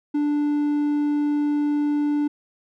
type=tone; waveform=triangle; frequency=293.7 Hz; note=D4; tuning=in tune; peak=-17 dBFS; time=0.14-2.28 s; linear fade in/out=10 ms; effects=none